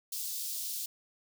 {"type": "high-pass noise", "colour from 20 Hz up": "white", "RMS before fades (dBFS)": -37, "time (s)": [0.12, 0.86], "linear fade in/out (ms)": 5, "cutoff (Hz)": 3800, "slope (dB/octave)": 24, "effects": []}